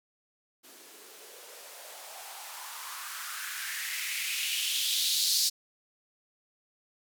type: noise with band-pass filter sweep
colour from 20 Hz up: violet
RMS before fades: -34 dBFS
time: 0.63-5.5 s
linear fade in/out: 20 ms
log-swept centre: 300 to 4800 Hz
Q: 3.6
effects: none